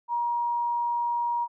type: tone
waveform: sine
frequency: 950 Hz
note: A#5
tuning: 33 cents sharp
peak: -24 dBFS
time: 0.08-1.48 s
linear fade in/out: 50 ms
effects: none